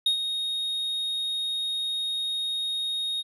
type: tone with ADSR envelope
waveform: triangle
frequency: 3729 Hz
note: A#7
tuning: in tune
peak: -17 dBFS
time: 0.06-3.23 s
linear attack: 4 ms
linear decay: 100 ms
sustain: -8 dB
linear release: 31 ms
effects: resampled to 32000 Hz